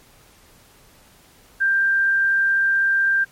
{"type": "tone", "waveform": "sine", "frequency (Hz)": 1584, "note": "G6", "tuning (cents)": 18, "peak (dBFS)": -15, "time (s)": [1.6, 3.25], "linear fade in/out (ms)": 20, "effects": ["pink hiss -52 dBFS RMS until 3.31 s", "MP3 64 kbps"]}